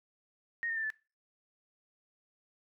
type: tone with pitch steps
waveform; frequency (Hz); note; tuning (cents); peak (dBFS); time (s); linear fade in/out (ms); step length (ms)
sine; 1861 / 1821.6 / 1783.1 / 1745.4; A#6 / A#6 / A6 / A6; -3 / -40 / +23 / -14; -32; 0.63-0.902; 0; 68
effects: noise-tail reverb RT60 0.3 s tail -20 dB re dry